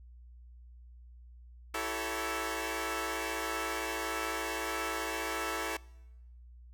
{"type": "chord", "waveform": "10% pulse", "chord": "A dominant seventh", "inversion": "second", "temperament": "equal with one note detuned", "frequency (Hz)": [329.6, 384.2, 440, 554.4], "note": ["E4", "G4", "A4", "C#5"], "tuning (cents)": [0, -35, 0, 0], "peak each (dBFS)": [-30, -33, -29, -33], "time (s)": [1.74, 5.77], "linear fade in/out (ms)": 5, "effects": ["noise-tail reverb RT60 1.0 s tail -24 dB re dry", "added 60 Hz sine -50 dBFS peak until 6.73 s"]}